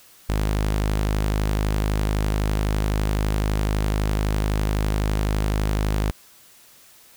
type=tone; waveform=sawtooth; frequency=51.91 Hz; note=G#1; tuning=in tune; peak=-16 dBFS; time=0.29-6.11 s; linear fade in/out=0 ms; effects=white hiss -51 dBFS RMS until 7.16 s